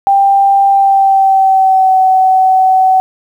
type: tone with pitch glide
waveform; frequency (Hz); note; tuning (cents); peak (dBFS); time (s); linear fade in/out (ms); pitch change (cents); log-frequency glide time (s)
sine; 790 to 754.8; G5 to F#5; +13 to +34; -5; 0.07-3; 0; -79; 0.69-1.98
effects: 7-bit